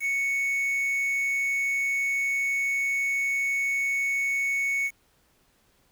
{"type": "tone with quantisation", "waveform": "triangle", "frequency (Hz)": 2217, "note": "C#7", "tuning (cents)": 0, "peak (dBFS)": -22, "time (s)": [0, 4.91], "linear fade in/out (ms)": 50, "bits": 7, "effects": ["pink hiss -65 dBFS RMS until 5.91 s"]}